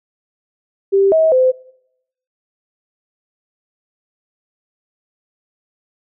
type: tone with pitch steps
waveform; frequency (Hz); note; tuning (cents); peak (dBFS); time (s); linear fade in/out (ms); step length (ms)
sine; 392.4 / 640 / 514; G4 / D#5 / C5; +2 / +49 / -31; -9; 0.92-1.52; 20; 200
effects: noise-tail reverb RT60 0.8 s tail -22 dB re dry